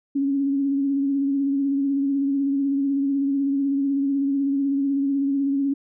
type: tone with vibrato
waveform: sine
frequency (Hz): 277.2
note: C#4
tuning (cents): 0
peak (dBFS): -19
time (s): 0.15-5.74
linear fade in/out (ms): 10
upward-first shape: sine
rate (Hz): 16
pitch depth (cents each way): 32
effects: none